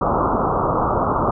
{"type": "low-pass noise", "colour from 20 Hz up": "white", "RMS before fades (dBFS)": -19, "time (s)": [0.01, 1.31], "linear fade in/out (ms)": 5, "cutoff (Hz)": 1300, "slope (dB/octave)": 96, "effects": []}